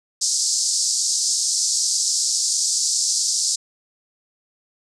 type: band-pass noise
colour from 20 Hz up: pink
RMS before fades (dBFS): -21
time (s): 0.21-3.56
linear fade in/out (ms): 10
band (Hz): 4700 to 8500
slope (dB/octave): 48
effects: none